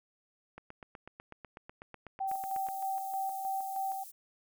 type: click train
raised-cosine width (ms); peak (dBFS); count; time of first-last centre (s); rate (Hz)
0.5; -31; 18; 0.58-2.687; 8.07
type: tone with tremolo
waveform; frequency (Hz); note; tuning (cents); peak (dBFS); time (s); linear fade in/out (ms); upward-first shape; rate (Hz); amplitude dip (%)
sine; 774; G5; -22; -31; 2.2-4.04; 10; square; 3.2; 40
type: high-pass noise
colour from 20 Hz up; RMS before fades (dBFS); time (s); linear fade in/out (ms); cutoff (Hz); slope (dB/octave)
white; -49; 2.27-4.12; 20; 9200; 12
effects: none